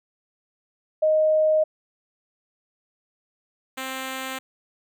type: tone pair in turn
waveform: sine / 5% pulse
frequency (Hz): 622.3 / 262.9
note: D#5 / C4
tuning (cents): 0 / +8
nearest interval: octave + minor third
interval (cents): 1492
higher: first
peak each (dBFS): -16 / -18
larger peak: first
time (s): 1.02-1.64 / 3.77-4.39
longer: neither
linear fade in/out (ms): 10
effects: none